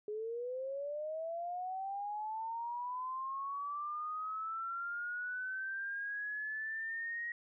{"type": "linear sweep", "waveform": "sine", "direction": "up", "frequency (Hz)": [415.3, 1894], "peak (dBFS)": -37, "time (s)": [0.08, 7.32], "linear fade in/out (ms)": 2, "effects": []}